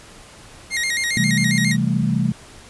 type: tone with vibrato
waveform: sawtooth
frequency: 2000 Hz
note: B6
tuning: 21 cents sharp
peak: -16 dBFS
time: 0.7-1.77 s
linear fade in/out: 50 ms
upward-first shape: square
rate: 7.4 Hz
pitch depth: 100 cents each way
type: chord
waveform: sine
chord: A minor seventh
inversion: first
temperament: equal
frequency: 130.81 / 164.81 / 196 / 220 Hz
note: C3 / E3 / G3 / A3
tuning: 0 / 0 / 0 / 0 cents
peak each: -22 dBFS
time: 1.17-2.32 s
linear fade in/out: 2 ms
effects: pink hiss -43 dBFS RMS until 2.69 s + resampled to 24000 Hz